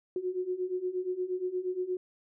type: beating tone pair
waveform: sine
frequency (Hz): 360.7 / 369.2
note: F#4 / F#4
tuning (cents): -44 / -4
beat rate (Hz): 8.5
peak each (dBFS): -35 / -32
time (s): 0.16-1.97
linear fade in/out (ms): 2
effects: none

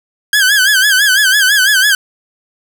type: tone with vibrato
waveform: sawtooth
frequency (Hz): 1600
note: G6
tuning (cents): +35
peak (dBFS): -4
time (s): 0.33-1.95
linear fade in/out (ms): 2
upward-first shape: sine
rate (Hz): 6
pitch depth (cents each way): 120
effects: none

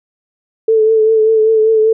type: tone with vibrato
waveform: sine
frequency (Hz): 440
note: A4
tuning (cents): 0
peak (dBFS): -7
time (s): 0.68-1.93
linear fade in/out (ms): 5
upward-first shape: triangle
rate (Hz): 5.1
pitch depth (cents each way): 36
effects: none

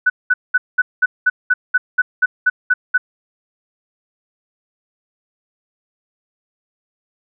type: tone bursts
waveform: sine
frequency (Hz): 1493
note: F#6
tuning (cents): +15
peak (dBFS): -9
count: 13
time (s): 0.06-2.98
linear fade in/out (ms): 10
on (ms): 40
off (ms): 200
effects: none

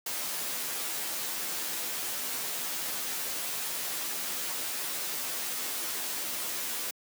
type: noise with comb filter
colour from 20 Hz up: white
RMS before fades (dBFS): -34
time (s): 0.06-6.91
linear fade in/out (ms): 5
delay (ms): 12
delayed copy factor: +0.8
effects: high-pass 200 Hz 12 dB/octave

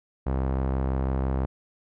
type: tone with low-pass filter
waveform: sawtooth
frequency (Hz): 66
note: C2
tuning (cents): +16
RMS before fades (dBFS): -26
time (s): 0.26-1.46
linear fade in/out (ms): 10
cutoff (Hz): 1000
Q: 0.92
effects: none

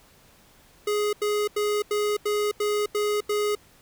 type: tone bursts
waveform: square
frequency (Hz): 417.1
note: G#4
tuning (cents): +7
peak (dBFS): -23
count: 8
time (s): 0.87-3.552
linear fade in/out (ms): 5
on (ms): 260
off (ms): 86
effects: pink hiss -56 dBFS RMS until 3.81 s

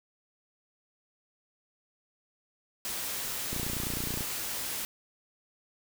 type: noise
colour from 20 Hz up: white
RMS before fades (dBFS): -35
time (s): 2.85-4.85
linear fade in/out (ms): 0
type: click train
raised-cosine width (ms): 3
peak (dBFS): -23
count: 21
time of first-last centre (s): 3.53-4.208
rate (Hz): 29.5
effects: none

